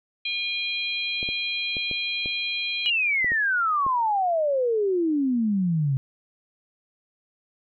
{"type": "harmonic tone", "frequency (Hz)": 809, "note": "G#5", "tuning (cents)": -46, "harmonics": [3, 4, 5], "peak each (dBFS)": [-28, -30, -32], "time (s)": [0.25, 2.9], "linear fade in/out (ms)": 5}
{"type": "clicks", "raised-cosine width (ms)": 2, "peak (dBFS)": -23, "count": 8, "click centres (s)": [1.229, 1.289, 1.768, 1.913, 2.259, 3.245, 3.319, 3.865]}
{"type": "exponential sweep", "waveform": "sine", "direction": "down", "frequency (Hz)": [2948, 130.81], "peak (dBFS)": -20, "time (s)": [2.86, 5.97], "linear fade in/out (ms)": 0}
{"effects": []}